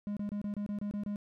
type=tone bursts; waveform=triangle; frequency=205.5 Hz; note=G#3; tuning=18 cents flat; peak=-31 dBFS; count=9; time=0.07-1.159 s; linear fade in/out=0 ms; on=97 ms; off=27 ms; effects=none